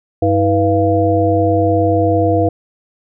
harmonic tone with a mistuned harmonic, 98 Hz, G2, in tune, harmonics 1 / 3 / 5 / 7, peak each -16 / -16 / -16 / -16 dBFS, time 0.22-2.49 s, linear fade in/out 5 ms, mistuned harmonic 3, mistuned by +150 cents, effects none

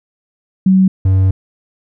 sine / triangle tone pair in turn, 189 / 94.94 Hz, F#3 / F#2, +37 / +45 cents, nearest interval octave, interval 1192 cents, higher first, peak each -6 dBFS, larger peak neither, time 0.66-0.88 / 1.05-1.31 s, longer second, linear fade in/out 5 ms, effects none

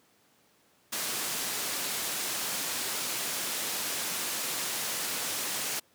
white low-pass noise, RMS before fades -33 dBFS, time 0.92-5.8 s, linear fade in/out 10 ms, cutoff 12000 Hz, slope 12 dB/octave, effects pink hiss -65 dBFS RMS until 5.94 s + high-pass 150 Hz 12 dB/octave

